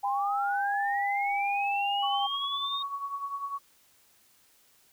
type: tone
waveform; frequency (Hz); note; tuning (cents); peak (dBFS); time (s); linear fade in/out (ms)
sine; 804; G5; +44; -27; 0.03-2.27; 10
type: linear sweep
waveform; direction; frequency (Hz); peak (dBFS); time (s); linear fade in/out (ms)
sine; up; 989 to 3729; -31; 0.04-2.83; 10
type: tone with tremolo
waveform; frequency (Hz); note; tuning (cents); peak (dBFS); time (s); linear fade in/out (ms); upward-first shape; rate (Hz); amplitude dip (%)
sine; 1119; C#6; +16; -29; 2.02-3.59; 20; triangle; 10; 70
effects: white hiss -63 dBFS RMS until 4.92 s